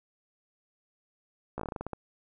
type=slowing click train; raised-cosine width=1 ms; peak=-21 dBFS; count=11; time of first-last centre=1.58-1.933 s; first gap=15 ms; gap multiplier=1.18; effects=none